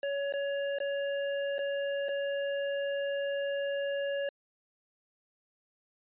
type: tone with dropouts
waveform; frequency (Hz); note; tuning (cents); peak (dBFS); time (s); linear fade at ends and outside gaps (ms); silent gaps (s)
square; 561; C#5; +21; -31; 0.03-4.29; 2; 0.325-0.337 / 0.786-0.802 / 1.583-1.59 / 2.085-2.09
effects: resampled to 8000 Hz